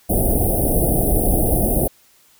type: band-stop noise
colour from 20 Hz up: pink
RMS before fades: -17 dBFS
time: 0.09-1.88 s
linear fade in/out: 10 ms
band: 770 to 9300 Hz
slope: 96 dB/octave
effects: white hiss -54 dBFS RMS until 2.39 s